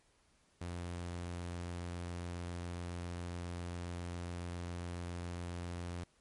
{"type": "tone", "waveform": "sawtooth", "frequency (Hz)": 87.31, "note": "F2", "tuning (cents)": 0, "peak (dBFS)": -36, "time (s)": [0.61, 6.04], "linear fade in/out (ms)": 5, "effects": ["pink hiss -71 dBFS RMS until 6.2 s", "MP3 48 kbps"]}